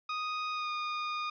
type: tone with pitch glide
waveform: sawtooth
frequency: 1244.5 to 1224.5 Hz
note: D#6 to D#6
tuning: 0 to -28 cents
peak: -29 dBFS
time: 0.09-1.3 s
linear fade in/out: 5 ms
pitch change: -28 cents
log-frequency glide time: 0.52-0.7 s
effects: resampled to 11025 Hz + 11-bit